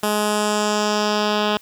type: tone with low-pass filter sweep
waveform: 10% pulse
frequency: 210 Hz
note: G#3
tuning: 19 cents sharp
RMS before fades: -20 dBFS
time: 0.03-1.57 s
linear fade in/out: 2 ms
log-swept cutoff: 12000 to 3600 Hz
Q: 2
effects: white hiss -50 dBFS RMS until 1.61 s + high-pass 60 Hz 12 dB/octave